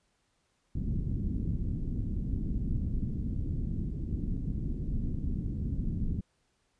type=low-pass noise; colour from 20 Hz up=pink; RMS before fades=-32 dBFS; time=0.75-6.21 s; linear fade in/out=5 ms; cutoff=250 Hz; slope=24 dB/octave; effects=pink hiss -74 dBFS RMS until 6.79 s + resampled to 22050 Hz